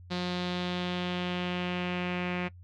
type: tone with low-pass filter sweep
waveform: sawtooth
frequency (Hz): 178.8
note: F3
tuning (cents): +41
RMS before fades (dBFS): -32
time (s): 0.1-2.49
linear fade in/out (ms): 20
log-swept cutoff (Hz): 4100 to 2400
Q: 3.3
effects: noise-tail reverb RT60 0.1 s tail -21 dB re dry + added 89 Hz sine -47 dBFS peak until 2.63 s